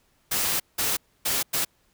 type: noise bursts at uneven times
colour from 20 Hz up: white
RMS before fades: -25 dBFS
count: 4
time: 0.31-0.6 / 0.78-0.97 / 1.25-1.43 / 1.53-1.65 s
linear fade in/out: 10 ms
effects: pink hiss -66 dBFS RMS until 1.93 s